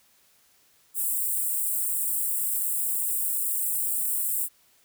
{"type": "high-pass noise", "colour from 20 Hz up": "white", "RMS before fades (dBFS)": -27, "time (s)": [0.94, 4.49], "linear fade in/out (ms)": 50, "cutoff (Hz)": 7700, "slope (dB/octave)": 96, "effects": ["white hiss -62 dBFS RMS until 4.84 s"]}